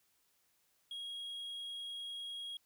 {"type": "tone", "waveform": "triangle", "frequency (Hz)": 3290, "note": "G#7", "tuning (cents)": -17, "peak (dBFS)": -40, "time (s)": [0.91, 2.57], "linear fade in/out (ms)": 2, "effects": ["white hiss -75 dBFS RMS until 2.65 s"]}